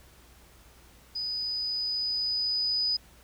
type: tone with level ramp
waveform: sine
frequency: 4978 Hz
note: D#8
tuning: in tune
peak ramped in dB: -30 to -24 dBFS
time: 1.15-2.97 s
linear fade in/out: 10 ms
effects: added 60 Hz sine -57 dBFS peak until 3.23 s + pink hiss -57 dBFS RMS until 3.23 s